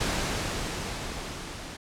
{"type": "noise with level ramp", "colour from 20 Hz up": "pink", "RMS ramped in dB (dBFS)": [-27, -40], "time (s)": [0, 1.77], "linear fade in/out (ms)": 10, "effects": ["low-pass 8000 Hz 12 dB/octave"]}